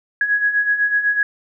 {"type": "beating tone pair", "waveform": "sine", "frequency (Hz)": [1661.2, 1669.2], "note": ["G#6", "G#6"], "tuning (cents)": [0, 8], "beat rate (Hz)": 8, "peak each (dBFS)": [-22, -16], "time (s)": [0.21, 1.23], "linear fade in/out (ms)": 2, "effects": []}